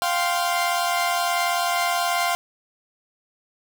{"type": "chord", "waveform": "sawtooth", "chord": "F suspended second", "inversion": "none", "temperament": "equal with one note detuned", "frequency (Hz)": [698.5, 777.2, 1046.5], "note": ["F5", "G5", "C6"], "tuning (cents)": [0, -15, 0], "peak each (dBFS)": [-19, -25, -22], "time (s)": [0.02, 2.35], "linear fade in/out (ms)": 0, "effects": []}